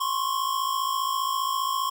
square tone pair together, 1045 / 1100 Hz, C6 / C#6, -2 / -14 cents, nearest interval minor second, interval 88 cents, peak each -28 dBFS, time 0-1.9 s, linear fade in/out 10 ms, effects none

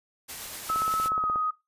white noise with tremolo, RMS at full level -37 dBFS, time 0.28-1.09 s, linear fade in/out 20 ms, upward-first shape triangle, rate 8.2 Hz, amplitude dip 25%
sine tone with pitch glide, 1297 to 1252.1 Hz, E6 to D#6, -28 to +11 cents, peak -24 dBFS, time 0.69-1.51 s, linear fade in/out 10 ms, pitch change -61 cents, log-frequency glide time 1.07-1.29 s
click train, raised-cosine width 1 ms, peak -23 dBFS, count 12, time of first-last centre 0.7-1.359 s, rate 16.7 Hz
effects noise-tail reverb RT60 0.2 s tail -18 dB re dry + resampled to 32000 Hz

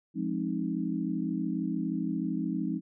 sine chord, F minor seventh, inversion none, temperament equal with one note detuned, 174.61 / 207.7 / 265 / 311.1 Hz, F3 / Ab3 / C4 / Eb4, 0 / 0 / +22 / 0 cents, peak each -34 dBFS, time 0.14-2.81 s, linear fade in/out 50 ms, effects none

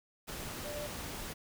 sine tone in noise, 591 Hz, D5, 11 cents sharp, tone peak -40 dBFS, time 0.64-0.88 s, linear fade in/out 20 ms, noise pink, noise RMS -42 dBFS, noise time 0.27-1.34 s, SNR -1 dB, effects none

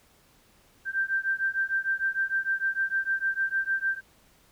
sine beating tone pair, 1568 / 1574.6 Hz, G6 / G6, 0 / +7 cents, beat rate 6.6 Hz, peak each -28 dBFS, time 0.85-4.01 s, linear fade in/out 50 ms, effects pink hiss -61 dBFS RMS until 4.51 s

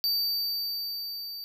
square tone with level ramp, 4624 Hz, D8, 28 cents flat, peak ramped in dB -24 to -37 dBFS, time 0.04-1.44 s, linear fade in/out 0 ms, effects none

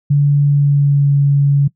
sine tone with pitch glide, 143.6 to 141.38 Hz, D3 to C#3, -39 to +34 cents, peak -8 dBFS, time 0.1-1.68 s, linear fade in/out 10 ms, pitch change -27 cents, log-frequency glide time 0.45-1.13 s, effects noise-tail reverb RT60 0.1 s tail -20 dB re dry

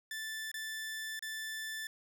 sawtooth tone with dropouts, 1760 Hz, A6, in tune, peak -35 dBFS, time 0.11-1.87 s, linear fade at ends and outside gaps 2 ms, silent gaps 0.516-0.541 / 1.193-1.224 s, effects none

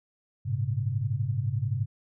sine tone cluster, 101.6 / 113.3 / 134.5 Hz, G#2 / A#2 / C3, -38 / -49 / +48 cents, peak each -30 dBFS, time 0.45-1.86 s, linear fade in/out 20 ms, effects none

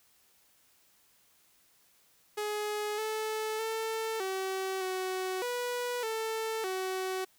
sawtooth tone with pitch steps, 419.9 / 435.2 / 445.4 / 381 / 373.6 / 489.2 / 444.2 / 375.6 Hz, G#4 / A4 / A4 / G4 / F#4 / B4 / A4 / F#4, +19 / -19 / +21 / -49 / +17 / -16 / +16 / +26 cents, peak -28 dBFS, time 2.37-7.25 s, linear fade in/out 10 ms, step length 610 ms, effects white hiss -66 dBFS RMS until 7.38 s

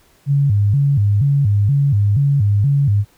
sine tone with vibrato, 120 Hz, B2, 49 cents flat, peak -11 dBFS, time 0.26-3.05 s, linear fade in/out 50 ms, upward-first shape square, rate 2.1 Hz, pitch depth 280 cents each way, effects pink hiss -54 dBFS RMS until 3.17 s

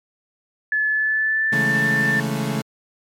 sine tone with pitch glide, 1723 to 1780.7 Hz, A6 to A6, -37 to +20 cents, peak -17 dBFS, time 0.72-2.2 s, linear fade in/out 2 ms, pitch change +57 cents, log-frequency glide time 0.88-1.72 s
35% pulse chord, A major seventh, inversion first, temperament equal, 138.59 / 164.81 / 207.7 / 220 Hz, C#3 / E3 / G#3 / A3, 0 / 0 / 0 / 0 cents, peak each -24 / -27 / -28 / -24 dBFS, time 1.52-2.62 s, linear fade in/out 10 ms
effects MP3 64 kbps

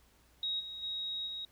sine tone with level steps, 3788 Hz, A#7, 27 cents sharp, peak -32 / -41 / -35 / -38 dBFS, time 0.43-1.45 s, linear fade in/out 2 ms, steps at 0.59 / 0.82 / 1.26 s, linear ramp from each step 20 ms, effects added 60 Hz sine -67 dBFS peak until 1.51 s + pink hiss -67 dBFS RMS until 1.51 s

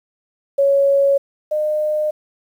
sine tone pair in turn, 556 / 608.8 Hz, C#5 / D#5, +5 / -38 cents, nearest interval major second, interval 157 cents, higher second, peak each -11 / -16 dBFS, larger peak first, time 0.58-1.18 / 1.51-2.11 s, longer neither, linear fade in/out 10 ms, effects 8-bit

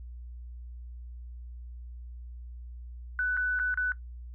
sine tone with dropouts, 1493 Hz, F#6, 15 cents sharp, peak -25 dBFS, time 3.19-3.92 s, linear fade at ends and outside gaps 1 ms, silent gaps 3.368-3.373 / 3.591-3.597 / 3.742-3.774 s, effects noise-tail reverb RT60 0.1 s tail -17 dB re dry + added 60 Hz sine -40 dBFS peak until 4.34 s

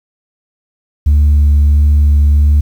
sine tone with vibrato, 73.2 Hz, D2, 5 cents flat, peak -3 dBFS, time 1.06-2.61 s, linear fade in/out 10 ms, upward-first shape sine, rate 1.5 Hz, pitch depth 11 cents each way, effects tanh soft clip ceiling -4 dBFS + 7-bit

